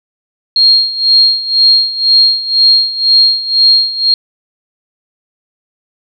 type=tone with tremolo; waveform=sine; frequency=4240 Hz; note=C8; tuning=22 cents sharp; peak=-3 dBFS; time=0.56-4.14 s; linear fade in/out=2 ms; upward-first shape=sine; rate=2 Hz; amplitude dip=80%; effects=none